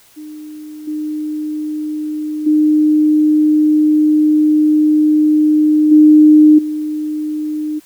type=tone with level steps; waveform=sine; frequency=304.7 Hz; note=D#4; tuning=36 cents flat; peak=-28 / -18 / -8 / -3 / -17 dBFS; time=0.16-7.8 s; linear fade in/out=20 ms; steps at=0.87 / 2.46 / 5.91 / 6.58 s; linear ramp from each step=10 ms; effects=white hiss -48 dBFS RMS until 7.85 s